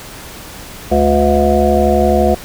harmonic tone, 71.9 Hz, D2, 36 cents flat, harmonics 1 / 3 / 5 / 7 / 9 / 10, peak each -16 / -16 / -16 / -16 / -16 / -16 dBFS, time 0.91-2.35 s, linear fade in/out 10 ms, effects pink hiss -32 dBFS RMS until 2.44 s

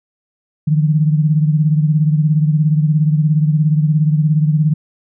sine beating tone pair, 151.4 / 168.4 Hz, D#3 / E3, -47 / +37 cents, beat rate 17 Hz, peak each -11 / -18 dBFS, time 0.67-4.74 s, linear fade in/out 10 ms, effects none

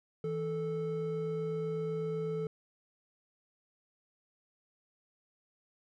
triangle tone pair together, 162 / 438 Hz, E3 / A4, -30 / -8 cents, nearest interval octave + perfect fourth, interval 1722 cents, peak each -35 / -32 dBFS, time 0.24-2.47 s, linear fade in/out 2 ms, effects none

